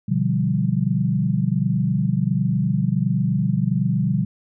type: chord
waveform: sine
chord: G dominant seventh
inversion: first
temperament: equal with one note detuned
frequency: 124.04 / 146.83 / 174.61 / 196 Hz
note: B2 / D3 / F3 / G3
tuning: +8 / 0 / 0 / 0 cents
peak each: -23 dBFS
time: 0.08-4.25 s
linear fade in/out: 10 ms
effects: none